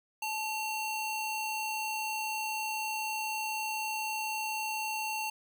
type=ring-modulated tone; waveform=square; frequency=1800 Hz; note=A6; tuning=39 cents sharp; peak=-30 dBFS; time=0.22-5.3 s; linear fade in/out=5 ms; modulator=932 Hz; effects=none